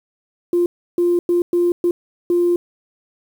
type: tone bursts at uneven times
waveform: sine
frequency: 349.2 Hz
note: F4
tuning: in tune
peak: -12 dBFS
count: 6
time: 0.53-0.66 / 0.98-1.19 / 1.29-1.42 / 1.53-1.72 / 1.84-1.91 / 2.3-2.56 s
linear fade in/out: 2 ms
effects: tanh soft clip ceiling -8 dBFS + 7-bit